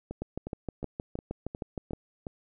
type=two click trains; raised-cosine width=2 ms; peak=-20 / -23 dBFS; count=12 / 7; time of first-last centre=0.22-1.933 / 0.11-2.268 s; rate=6.42 / 2.78 Hz; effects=none